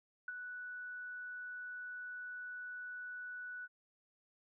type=tone with ADSR envelope; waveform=sine; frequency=1480 Hz; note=F#6; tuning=in tune; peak=-37 dBFS; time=0.28-3.68 s; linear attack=3 ms; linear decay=25 ms; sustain=-6 dB; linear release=39 ms; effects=none